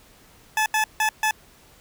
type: tone bursts at uneven times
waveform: 20% pulse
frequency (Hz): 865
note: A5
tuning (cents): -30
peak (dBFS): -14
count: 4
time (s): 0.57-0.66 / 0.74-0.84 / 1-1.09 / 1.23-1.31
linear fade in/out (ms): 2
effects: pink hiss -53 dBFS RMS until 1.8 s